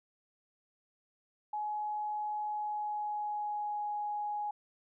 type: tone with pitch glide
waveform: sine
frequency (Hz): 843 to 833.3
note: G#5 to G#5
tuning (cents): +26 to +6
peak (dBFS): -33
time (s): 1.53-4.51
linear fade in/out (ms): 5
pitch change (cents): -20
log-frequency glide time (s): 2.46-3.86
effects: none

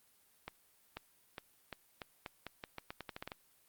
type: accelerating click train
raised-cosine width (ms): 0.3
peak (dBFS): -26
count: 16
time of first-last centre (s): 0.48-3.318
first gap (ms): 490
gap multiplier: 0.84
effects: white hiss -69 dBFS RMS until 3.68 s + Opus 32 kbps

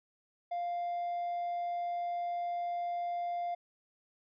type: tone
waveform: triangle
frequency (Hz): 698.5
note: F5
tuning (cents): 0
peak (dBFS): -30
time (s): 0.51-3.55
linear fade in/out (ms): 10
effects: tanh soft clip ceiling -27 dBFS + resampled to 11025 Hz

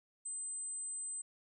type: tone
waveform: sine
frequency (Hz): 8140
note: C9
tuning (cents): -49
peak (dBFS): -39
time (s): 0.25-1.22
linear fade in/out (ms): 10
effects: none

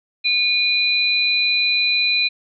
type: tone pair together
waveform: sine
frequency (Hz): 2441 / 4017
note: D#7 / B7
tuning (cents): -34 / +29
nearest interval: major sixth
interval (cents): 863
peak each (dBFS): -18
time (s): 0.24-2.29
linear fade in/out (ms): 20
effects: none

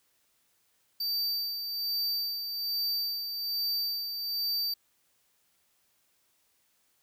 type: tone with tremolo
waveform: square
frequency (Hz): 4640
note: D8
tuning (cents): -22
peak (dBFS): -28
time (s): 1-4.74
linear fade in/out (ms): 5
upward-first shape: sine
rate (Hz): 1.2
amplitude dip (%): 50
effects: white hiss -71 dBFS RMS until 7.02 s

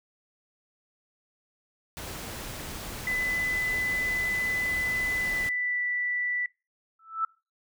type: noise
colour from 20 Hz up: pink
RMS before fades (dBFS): -38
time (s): 1.97-5.49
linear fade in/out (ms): 0
type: tone with pitch glide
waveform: sine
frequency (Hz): 2005 to 1968.3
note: B6 to B6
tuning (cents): +26 to -6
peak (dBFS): -26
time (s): 3.07-6.46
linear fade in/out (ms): 2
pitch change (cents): -32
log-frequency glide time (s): 5.18-5.81
type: tone with exponential growth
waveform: sine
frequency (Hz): 1318.5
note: E6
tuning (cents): 0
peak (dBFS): -21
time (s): 6.99-7.25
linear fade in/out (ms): 5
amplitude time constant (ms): 55
effects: noise-tail reverb RT60 0.3 s tail -24 dB re dry

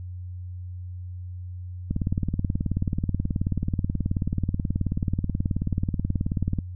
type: click train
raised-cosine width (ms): 5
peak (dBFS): -12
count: 88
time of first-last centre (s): 1.91-6.587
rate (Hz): 18.6
effects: added 90 Hz sine -33 dBFS peak until 6.75 s

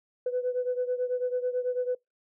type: beating tone pair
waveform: sine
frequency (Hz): 496.4 / 505.5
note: B4 / B4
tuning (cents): +9 / +40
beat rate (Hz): 9.1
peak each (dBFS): -27 / -31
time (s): 0.26-1.95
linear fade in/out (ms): 5
effects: noise-tail reverb RT60 0.2 s tail -26 dB re dry + tanh soft clip ceiling -20 dBFS

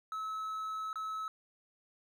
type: tone with dropouts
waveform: triangle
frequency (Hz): 1295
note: E6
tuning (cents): -31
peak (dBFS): -34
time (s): 0.12-1.28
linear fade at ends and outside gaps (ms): 1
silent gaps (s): 0.93-0.957
effects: none

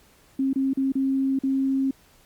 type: tone with dropouts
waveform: sine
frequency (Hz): 268.6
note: C4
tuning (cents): +46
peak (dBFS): -20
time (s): 0.39-1.91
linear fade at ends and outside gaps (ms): 5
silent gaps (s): 0.532-0.558 / 0.734-0.772 / 0.921-0.953 / 1.39-1.435
effects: pink hiss -57 dBFS RMS until 2.25 s + Opus 48 kbps

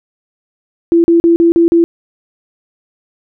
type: tone bursts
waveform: sine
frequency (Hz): 337.1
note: E4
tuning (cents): +39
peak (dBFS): -5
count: 6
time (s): 0.92-1.84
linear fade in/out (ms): 0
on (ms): 120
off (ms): 40
effects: none

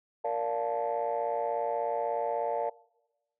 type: chord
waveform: sine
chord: Bb major seventh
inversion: none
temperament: just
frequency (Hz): 466.2 / 582.7 / 699.2 / 874.1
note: Bb4 / D5 / F5 / A5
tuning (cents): 0 / -14 / +2 / -12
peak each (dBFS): -33 / -32 / -32 / -33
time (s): 0.24-2.7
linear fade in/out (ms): 10
effects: noise-tail reverb RT60 1.0 s tail -23 dB re dry + tanh soft clip ceiling -21 dBFS

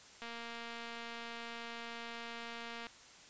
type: click train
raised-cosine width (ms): 0.3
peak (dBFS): -30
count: 618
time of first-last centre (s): 0.22-2.868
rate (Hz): 233
effects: white hiss -57 dBFS RMS until 3.29 s + resampled to 16000 Hz

